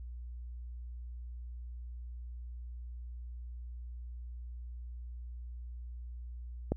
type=click; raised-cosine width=2 ms; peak=-16 dBFS; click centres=6.72 s; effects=added 60 Hz sine -41 dBFS peak until 6.76 s